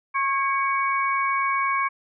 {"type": "tone cluster", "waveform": "sine", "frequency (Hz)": [1092, 1638, 2244], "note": ["C#6", "G#6", "C#7"], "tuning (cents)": [-26, -24, 21], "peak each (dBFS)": [-22, -31, -26], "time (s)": [0.14, 1.89], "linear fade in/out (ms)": 20, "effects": []}